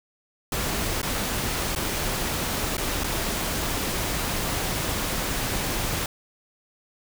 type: noise with dropouts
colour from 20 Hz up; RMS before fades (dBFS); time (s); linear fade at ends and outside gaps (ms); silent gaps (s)
pink; -27; 0.52-6.06; 2; 1.017-1.029 / 1.751-1.76 / 2.769-2.779 / 3.037-3.042
effects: none